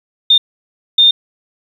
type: tone bursts at uneven times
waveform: sine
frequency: 3630 Hz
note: A#7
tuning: 47 cents flat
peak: -5 dBFS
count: 2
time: 0.3-0.38 / 0.98-1.11 s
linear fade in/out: 5 ms
effects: 7-bit